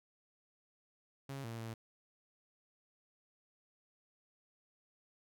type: tone with pitch steps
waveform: sawtooth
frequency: 137.1 / 114.8 / 113.1 Hz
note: C#3 / A#2 / A2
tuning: -19 / -26 / +48 cents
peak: -38 dBFS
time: 1.29-1.74 s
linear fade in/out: 5 ms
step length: 150 ms
effects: none